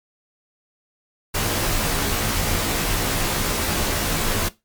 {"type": "noise with comb filter", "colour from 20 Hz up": "pink", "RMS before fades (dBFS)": -22, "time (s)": [1.34, 4.49], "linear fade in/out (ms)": 10, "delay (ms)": 16, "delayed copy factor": -0.8, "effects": ["noise-tail reverb RT60 0.2 s tail -17 dB re dry", "MP3 96 kbps"]}